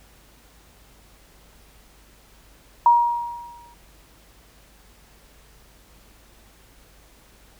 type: tone with exponential decay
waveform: sine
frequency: 949 Hz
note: A#5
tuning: 31 cents sharp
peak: -9 dBFS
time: 2.86-3.74 s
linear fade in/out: 2 ms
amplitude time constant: 190 ms
effects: added 50 Hz sine -54 dBFS peak until 7.59 s + pink hiss -54 dBFS RMS until 7.59 s